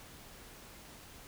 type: silence
effects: pink hiss -53 dBFS RMS until 1.27 s